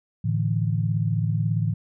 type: chord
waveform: sine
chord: A suspended fourth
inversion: none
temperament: equal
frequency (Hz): 110 / 146.83 / 164.81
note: A2 / D3 / E3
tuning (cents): 0 / 0 / 0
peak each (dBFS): -23 / -27 / -26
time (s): 0.24-1.74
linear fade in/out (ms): 10
effects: none